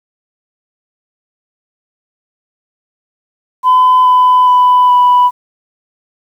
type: tone with pitch steps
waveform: sine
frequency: 1012 / 1003.8 / 995.8 / 987.7 Hz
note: B5 / B5 / B5 / B5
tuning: +42 / +28 / +14 / 0 cents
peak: -3 dBFS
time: 3.63-5.31 s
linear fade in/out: 50 ms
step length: 420 ms
effects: tanh soft clip ceiling -2 dBFS + 7-bit